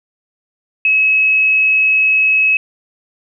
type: tone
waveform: sine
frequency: 2570 Hz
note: E7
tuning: 45 cents flat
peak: -9 dBFS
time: 0.85-2.57 s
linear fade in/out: 2 ms
effects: none